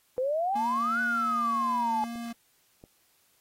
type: exponential two-way sweep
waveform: sine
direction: up then down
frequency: 493.9 to 1500 to 847 Hz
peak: -25 dBFS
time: 0.18-2.04 s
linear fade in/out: 0 ms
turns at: 1.01 s
type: tone with vibrato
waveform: square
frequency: 233.1 Hz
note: A#3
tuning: in tune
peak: -35 dBFS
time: 0.55-2.33 s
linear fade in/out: 10 ms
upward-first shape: sine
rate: 2 Hz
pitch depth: 11 cents each way
type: clicks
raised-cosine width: 2 ms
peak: -34 dBFS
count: 2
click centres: 2.157 / 2.839 s
effects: white hiss -67 dBFS RMS until 3.4 s + AAC 48 kbps